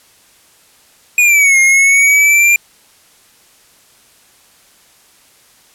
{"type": "exponential two-way sweep", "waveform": "square", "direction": "down then up", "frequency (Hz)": [2481, 2129, 2394], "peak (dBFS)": -7, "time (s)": [1.18, 2.56], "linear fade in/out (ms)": 2, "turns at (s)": 1.59, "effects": ["white hiss -48 dBFS RMS until 5.74 s", "low-pass 12000 Hz 12 dB/octave"]}